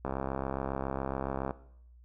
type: click train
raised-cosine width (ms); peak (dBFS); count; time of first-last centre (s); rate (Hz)
1; -19; 99; 0.05-1.508; 67.2
effects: noise-tail reverb RT60 0.7 s tail -18 dB re dry + added 60 Hz sine -53 dBFS peak until 2.04 s